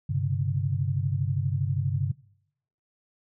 sine chord, G suspended fourth, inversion none, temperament equal with one note detuned, 98 / 130.81 / 143.15 Hz, G2 / C3 / D3, 0 / 0 / -44 cents, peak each -28 dBFS, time 0.09-2.12 s, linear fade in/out 10 ms, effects noise-tail reverb RT60 0.8 s tail -24 dB re dry

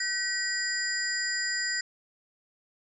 sine tone cluster, 1529 / 1913 / 4899 / 7220 Hz, G6 / A#6 / D#8 / A8, -44 / +44 / -28 / +44 cents, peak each -36 / -31 / -32 / -35 dBFS, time 0-1.81 s, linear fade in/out 5 ms, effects none

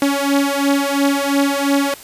sawtooth beating tone pair, 278.6 / 281.5 Hz, C#4 / C#4, +9 / +27 cents, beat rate 2.9 Hz, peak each -13 / -14 dBFS, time 0.02-1.94 s, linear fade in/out 2 ms, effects white hiss -38 dBFS RMS until 2.03 s + resampled to 32000 Hz

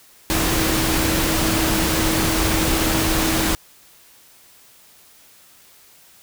sine tone in noise, 321.2 Hz, E4, 45 cents flat, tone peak -23 dBFS, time 0.3-3.55 s, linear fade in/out 0 ms, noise pink, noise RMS -20 dBFS, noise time 0.3-3.55 s, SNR -6 dB, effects white hiss -50 dBFS RMS until 6.22 s

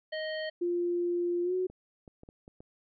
harmonic tone, 625 Hz, D#5, 8 cents sharp, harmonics 1 / 3 / 5 / 7, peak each -34 / -39 / -43 / -46 dBFS, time 0.12-0.5 s, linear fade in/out 10 ms
sine tone with pitch glide, 349.2 to 368.7 Hz, F4 to F#4, 0 to -6 cents, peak -27 dBFS, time 0.61-1.67 s, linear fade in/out 10 ms, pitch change +94 cents, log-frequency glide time 1.43-1.54 s
clicks, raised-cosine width 2 ms, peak -36 dBFS, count 6, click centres 1.7 / 2.078 / 2.234 / 2.289 / 2.479 / 2.605 s
effects none

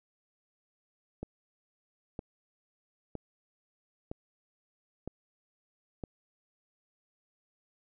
click train, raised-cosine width 2 ms, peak -24 dBFS, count 6, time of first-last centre 1.23-6.038 s, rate 1.04 Hz, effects none

